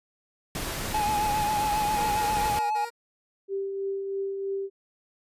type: noise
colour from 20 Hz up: pink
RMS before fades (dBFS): -32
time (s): 0.55-2.59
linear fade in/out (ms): 2
type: tone with vibrato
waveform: triangle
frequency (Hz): 842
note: G#5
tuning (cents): +24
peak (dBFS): -22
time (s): 0.94-2.85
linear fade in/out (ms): 5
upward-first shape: triangle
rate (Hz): 7.4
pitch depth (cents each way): 47
type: tone bursts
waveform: 15% pulse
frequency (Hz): 470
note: A#4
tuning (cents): +14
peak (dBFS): -29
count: 5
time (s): 1.96-2.904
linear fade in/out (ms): 20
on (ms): 160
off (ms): 36
type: tone with tremolo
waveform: sine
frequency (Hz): 392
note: G4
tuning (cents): 0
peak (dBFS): -26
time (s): 3.48-4.7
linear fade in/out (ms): 50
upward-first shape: triangle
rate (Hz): 3.1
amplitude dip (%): 40
effects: resampled to 32000 Hz